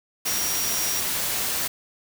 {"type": "tone in noise", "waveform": "sine", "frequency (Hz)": 5680, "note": "F8", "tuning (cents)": 28, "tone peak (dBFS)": -28, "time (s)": [0.26, 1.01], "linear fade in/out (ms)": 10, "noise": "white", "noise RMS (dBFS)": -26, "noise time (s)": [0.25, 1.68], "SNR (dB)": -5, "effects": []}